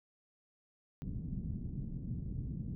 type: low-pass noise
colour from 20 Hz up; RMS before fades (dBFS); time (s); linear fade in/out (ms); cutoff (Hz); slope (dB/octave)
white; -40; 1.02-2.75; 0; 200; 24
effects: none